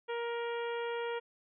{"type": "harmonic tone", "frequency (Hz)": 470.1, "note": "A#4", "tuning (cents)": 15, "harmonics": [1, 2, 3, 4, 5, 6, 7], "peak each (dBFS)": [-35, -41, -45, -47, -49, -51, -52], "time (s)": [0.08, 1.2], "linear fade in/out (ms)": 20, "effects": []}